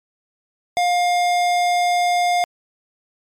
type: tone with hard clipping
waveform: sine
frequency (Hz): 708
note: F5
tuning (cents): +23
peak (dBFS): -17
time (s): 0.77-2.44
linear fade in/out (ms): 0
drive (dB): 18
effects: MP3 96 kbps